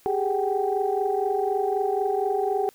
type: tone cluster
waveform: sine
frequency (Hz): 393.4 / 417.4 / 757 / 802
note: G4 / G#4 / F#5 / G5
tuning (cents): +6 / +9 / +39 / +39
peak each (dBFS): -26 / -26 / -26 / -33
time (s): 0.06-2.69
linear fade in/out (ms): 0
effects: tanh soft clip ceiling -11 dBFS + white hiss -57 dBFS RMS until 2.74 s